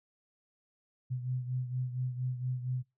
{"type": "beating tone pair", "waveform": "sine", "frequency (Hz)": [125.9, 130.2], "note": ["B2", "C3"], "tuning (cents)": [34, -8], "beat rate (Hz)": 4.3, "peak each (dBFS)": [-33, -39], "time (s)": [1.1, 2.83], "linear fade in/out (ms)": 20, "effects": ["noise-tail reverb RT60 0.2 s tail -21 dB re dry"]}